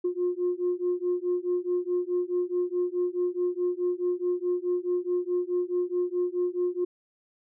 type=beating tone pair; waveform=sine; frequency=354.4 / 359.1 Hz; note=F4 / F4; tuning=+25 / +48 cents; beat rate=4.7 Hz; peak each=-27 dBFS; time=0.04-6.85 s; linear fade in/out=10 ms; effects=tanh soft clip ceiling -19 dBFS